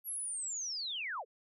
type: linear sweep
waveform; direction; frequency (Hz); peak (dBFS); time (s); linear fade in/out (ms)
sine; down; 11690 to 386; -36; 0.04-1.25; 50
effects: none